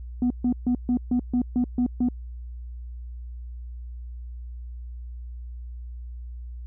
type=tone bursts; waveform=sine; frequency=246.1 Hz; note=B3; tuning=6 cents flat; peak=-17 dBFS; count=9; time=0.22-2.087 s; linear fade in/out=2 ms; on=83 ms; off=140 ms; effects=tanh soft clip ceiling -17 dBFS + added 60 Hz sine -34 dBFS peak until 6.66 s